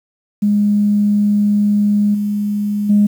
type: tone with level steps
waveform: sine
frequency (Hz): 206.4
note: G#3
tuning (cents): -10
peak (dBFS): -10 / -15 / -7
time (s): 0.42-3.07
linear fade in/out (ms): 10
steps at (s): 2.14 / 2.89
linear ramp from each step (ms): 10
effects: tanh soft clip ceiling -3 dBFS + 7-bit